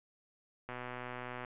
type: click train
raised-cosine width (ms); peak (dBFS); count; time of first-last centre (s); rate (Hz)
0.5; -27; 95; 0.69-1.448; 124
effects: resampled to 8000 Hz